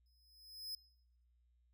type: tone with exponential growth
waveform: 45% pulse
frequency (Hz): 5100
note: D#8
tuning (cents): +42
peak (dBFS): -40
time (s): 0.06-0.75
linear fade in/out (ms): 2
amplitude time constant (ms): 150
effects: noise-tail reverb RT60 0.8 s tail -22 dB re dry + added 60 Hz sine -70 dBFS peak until 1.73 s